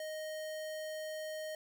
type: tone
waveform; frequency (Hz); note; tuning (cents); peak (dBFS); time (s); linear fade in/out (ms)
square; 622.3; D#5; 0; -40; 0-1.55; 2
effects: none